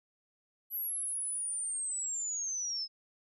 sine linear sweep, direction down, 11840 to 5110 Hz, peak -33 dBFS, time 0.7-2.88 s, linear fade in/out 50 ms, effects none

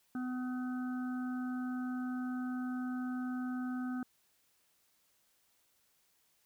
harmonic tone, 252.2 Hz, B3, 36 cents sharp, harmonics 1 / 3 / 5 / 6, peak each -35 / -50 / -50 / -50 dBFS, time 0.15-4.03 s, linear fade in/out 2 ms, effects white hiss -73 dBFS RMS until 6.45 s

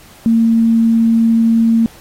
sine tone, 227.8 Hz, A#3, 40 cents flat, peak -8 dBFS, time 0.26-1.86 s, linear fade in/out 0 ms, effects pink hiss -42 dBFS RMS until 2 s + AAC 48 kbps

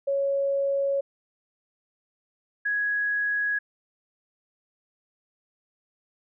sine tone pair in turn, 554.4 / 1666.6 Hz, C#5 / G#6, 0 / +6 cents, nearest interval octave + perfect fifth, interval 1906 cents, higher second, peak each -22 / -23 dBFS, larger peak first, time 0.07-1.01 / 2.65-3.59 s, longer neither, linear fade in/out 10 ms, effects none

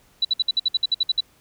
sine tone bursts, 3950 Hz, B7, in tune, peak -16 dBFS, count 12, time 0.22-1.206 s, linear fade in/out 5 ms, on 29 ms, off 58 ms, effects pink hiss -58 dBFS RMS until 1.4 s

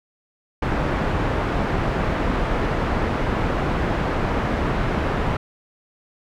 pink low-pass noise, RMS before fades -22 dBFS, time 0.62-5.37 s, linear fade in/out 5 ms, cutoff 1600 Hz, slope 12 dB/octave, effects none

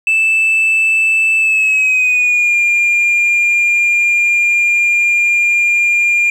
sine tone with pitch glide, 2637 to 2404 Hz, E7 to D7, 0 to +40 cents, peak -7 dBFS, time 0.07-6.3 s, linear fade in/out 2 ms, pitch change -160 cents, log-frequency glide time 1.38-2.56 s, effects tanh soft clip ceiling -8 dBFS + 7-bit

